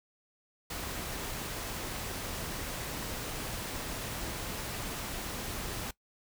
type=noise; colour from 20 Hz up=pink; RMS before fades=-38 dBFS; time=0.7-5.91 s; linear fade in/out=5 ms; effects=noise-tail reverb RT60 0.1 s tail -20 dB re dry